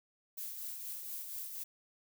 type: noise with tremolo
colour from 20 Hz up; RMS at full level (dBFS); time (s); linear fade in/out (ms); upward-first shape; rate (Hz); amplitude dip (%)
violet; -41; 0.37-1.64; 10; triangle; 4.2; 45
effects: none